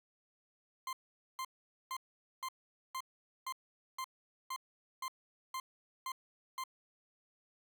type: tone bursts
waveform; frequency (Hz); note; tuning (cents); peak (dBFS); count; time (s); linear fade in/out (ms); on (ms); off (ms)
40% pulse; 1046.5; C6; 0; -37; 12; 0.87-6.638; 2; 59; 460
effects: none